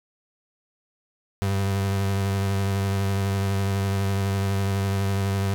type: tone with vibrato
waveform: 35% pulse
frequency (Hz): 98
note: G2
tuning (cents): 0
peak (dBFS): -20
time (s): 1.42-5.54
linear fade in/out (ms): 0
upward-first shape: sine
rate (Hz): 12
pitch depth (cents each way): 22
effects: none